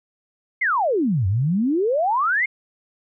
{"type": "exponential two-way sweep", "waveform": "sine", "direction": "down then up", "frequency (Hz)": [2200, 89.9, 2200], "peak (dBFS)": -17, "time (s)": [0.61, 2.46], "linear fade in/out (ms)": 10, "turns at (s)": 1.27, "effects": []}